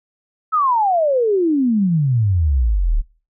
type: exponential sweep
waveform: sine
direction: down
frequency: 1318.5 to 34.16 Hz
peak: -13 dBFS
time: 0.52-3.02 s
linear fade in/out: 20 ms
effects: noise-tail reverb RT60 0.4 s tail -22 dB re dry